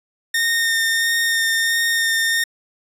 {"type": "tone with vibrato", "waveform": "sawtooth", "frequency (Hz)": 1830, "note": "A#6", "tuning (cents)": -32, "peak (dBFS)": -13, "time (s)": [0.34, 2.44], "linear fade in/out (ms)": 5, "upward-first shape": "sine", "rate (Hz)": 1.5, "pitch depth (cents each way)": 12, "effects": ["resampled to 32000 Hz"]}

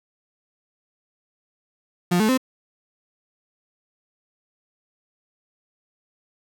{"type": "tone with pitch steps", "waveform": "35% pulse", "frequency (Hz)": [176.5, 216.9, 259], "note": ["F3", "A3", "C4"], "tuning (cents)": [19, -25, -17], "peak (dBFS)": -15, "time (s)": [2.11, 2.377], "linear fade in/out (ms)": 10, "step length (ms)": 89, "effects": []}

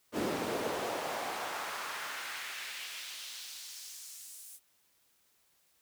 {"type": "noise with high-pass filter sweep", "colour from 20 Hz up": "brown", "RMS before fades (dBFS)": -39, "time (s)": [0.12, 4.6], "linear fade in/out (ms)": 50, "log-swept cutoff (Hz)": [300, 10000], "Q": 1.3, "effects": ["white hiss -71 dBFS RMS until 5.81 s"]}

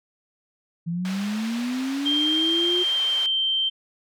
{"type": "linear sweep", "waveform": "sine", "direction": "up", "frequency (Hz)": [164.81, 363.1], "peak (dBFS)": -24, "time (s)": [0.86, 2.84], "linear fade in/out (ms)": 20}
{"type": "band-pass noise", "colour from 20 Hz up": "white", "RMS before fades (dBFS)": -38, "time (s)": [1.05, 3.26], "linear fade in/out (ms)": 0, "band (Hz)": [500, 3700], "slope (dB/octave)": 12}
{"type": "tone with pitch glide", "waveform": "sine", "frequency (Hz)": [3179, 3130], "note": ["G7", "G7"], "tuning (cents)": [24, -3], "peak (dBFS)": -20, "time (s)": [2.05, 3.7], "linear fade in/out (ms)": 20, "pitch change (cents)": -27, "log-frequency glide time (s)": [2.64, 3.29]}
{"effects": []}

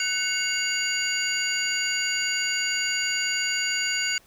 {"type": "tone cluster", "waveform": "sine", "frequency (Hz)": [1499, 2189, 2811, 4688, 6830], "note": ["F#6", "C#7", "F7", "D8", "G#8"], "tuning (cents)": [22, -22, 11, -4, 48], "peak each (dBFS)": -29, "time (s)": [0, 4.18], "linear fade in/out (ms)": 2, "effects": ["tanh soft clip ceiling -16 dBFS", "pink hiss -57 dBFS RMS until 4.26 s"]}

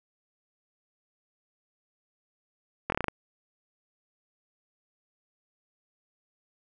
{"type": "slowing click train", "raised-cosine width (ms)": 0.5, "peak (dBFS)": -12, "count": 7, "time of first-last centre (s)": [2.9, 3.083], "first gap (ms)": 22, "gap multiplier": 1.13, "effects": []}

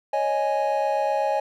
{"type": "chord", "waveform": "triangle", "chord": "C# suspended second", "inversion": "none", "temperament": "equal", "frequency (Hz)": [554.4, 622.3, 830.6], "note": ["C#5", "D#5", "G#5"], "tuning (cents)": [0, 0, 0], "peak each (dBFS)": [-24, -24, -22], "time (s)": [0.13, 1.4], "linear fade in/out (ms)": 5, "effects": []}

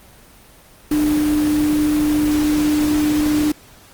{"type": "tone in noise", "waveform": "sine", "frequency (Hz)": 300, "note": "D4", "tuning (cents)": 37, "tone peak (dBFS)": -14, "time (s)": [0.91, 3.52], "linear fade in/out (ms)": 5, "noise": "pink", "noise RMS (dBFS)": -27, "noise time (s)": [0.91, 3.52], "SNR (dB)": 10, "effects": ["pink hiss -46 dBFS RMS until 3.93 s", "Opus 24 kbps"]}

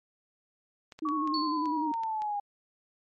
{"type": "clicks", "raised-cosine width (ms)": 0.2, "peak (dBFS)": -29, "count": 8, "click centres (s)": [0.922, 0.99, 1.088, 1.275, 1.657, 1.939, 2.035, 2.22]}
{"type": "tone with vibrato", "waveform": "sine", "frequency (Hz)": 305.3, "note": "D#4", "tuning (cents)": -33, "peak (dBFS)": -30, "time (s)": [1.02, 1.92], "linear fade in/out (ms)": 5, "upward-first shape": "square", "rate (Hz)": 10, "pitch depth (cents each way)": 49}
{"type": "linear sweep", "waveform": "sine", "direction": "down", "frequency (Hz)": [1141, 809], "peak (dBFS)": -29, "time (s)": [1.05, 2.4], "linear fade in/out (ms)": 5}
{"type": "tone with exponential decay", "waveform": "sine", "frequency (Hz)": 4435, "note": "C#8", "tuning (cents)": 0, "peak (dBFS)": -29, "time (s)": [1.34, 1.85], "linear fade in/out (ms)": 1, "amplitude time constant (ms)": 110}
{"effects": ["MP3 64 kbps"]}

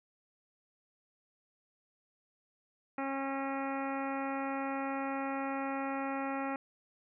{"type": "harmonic tone", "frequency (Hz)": 272.2, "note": "C#4", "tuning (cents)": -31, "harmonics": [1, 2, 3, 4, 5, 6, 7, 8, 9, 10], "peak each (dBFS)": [-37, -41, -39, -45, -43, -53, -46, -52, -48, -61], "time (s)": [2.98, 6.56], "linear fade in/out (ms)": 2, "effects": []}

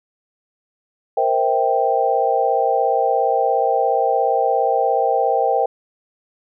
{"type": "chord", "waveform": "sine", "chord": "C dominant seventh", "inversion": "third", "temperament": "equal with one note detuned", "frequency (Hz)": [466.2, 523.3, 650.6, 784], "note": ["Bb4", "C5", "E5", "G5"], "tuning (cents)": [0, 0, -23, 0], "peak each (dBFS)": [-21, -21, -22, -18], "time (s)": [1.17, 5.66], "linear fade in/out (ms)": 5, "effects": []}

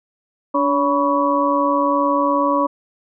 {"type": "tone cluster", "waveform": "sine", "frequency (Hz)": [288.3, 565, 982, 1124], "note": ["D4", "C#5", "B5", "C#6"], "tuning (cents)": [-32, 33, -10, 24], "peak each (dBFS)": -20, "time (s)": [0.54, 2.67], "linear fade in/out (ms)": 10, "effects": []}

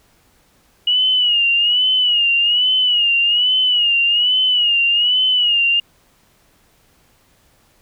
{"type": "tone with vibrato", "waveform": "sine", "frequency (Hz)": 2904, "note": "F#7", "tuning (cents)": -33, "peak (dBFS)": -12, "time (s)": [0.87, 5.8], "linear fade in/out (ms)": 5, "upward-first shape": "sine", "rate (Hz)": 1.2, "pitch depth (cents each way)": 82, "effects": ["pink hiss -56 dBFS RMS until 7.81 s"]}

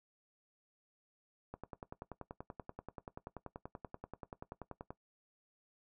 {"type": "click train", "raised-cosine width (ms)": 1, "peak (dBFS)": -30, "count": 36, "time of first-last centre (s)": [1.54, 4.905], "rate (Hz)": 10.4, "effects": ["noise-tail reverb RT60 0.1 s tail -17 dB re dry"]}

